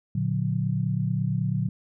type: chord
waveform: sine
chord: Bb augmented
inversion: none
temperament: just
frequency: 116.54 / 145.68 / 182.1 Hz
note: Bb2 / D3 / F#3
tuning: 0 / -14 / -27 cents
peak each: -27 / -27 / -28 dBFS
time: 0.15-1.69 s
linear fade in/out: 5 ms
effects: none